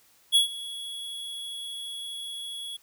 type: tone with ADSR envelope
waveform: square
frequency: 3357 Hz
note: G#7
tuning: 18 cents sharp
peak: -16 dBFS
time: 0.32-2.77 s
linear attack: 35 ms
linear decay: 120 ms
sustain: -19 dB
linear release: 10 ms
effects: white hiss -61 dBFS RMS until 2.82 s